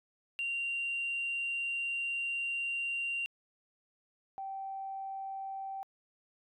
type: tone pair in turn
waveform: sine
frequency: 2768 / 776.7 Hz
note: F7 / G5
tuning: -16 / -16 cents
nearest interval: octave + minor seventh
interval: 2200 cents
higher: first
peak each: -31 / -37 dBFS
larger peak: first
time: 0.39-3.26 / 4.38-5.83 s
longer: first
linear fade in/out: 0 ms
effects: tanh soft clip ceiling -28 dBFS